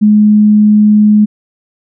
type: tone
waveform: sine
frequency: 210.7 Hz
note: G#3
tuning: 25 cents sharp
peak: -3 dBFS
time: 0.01-1.26 s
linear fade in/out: 20 ms
effects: none